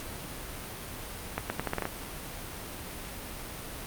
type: accelerating click train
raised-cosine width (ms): 0.5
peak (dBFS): -14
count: 8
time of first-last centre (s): 1.38-1.854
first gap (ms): 120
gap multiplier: 0.8
effects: pink hiss -40 dBFS RMS until 3.86 s + Opus 48 kbps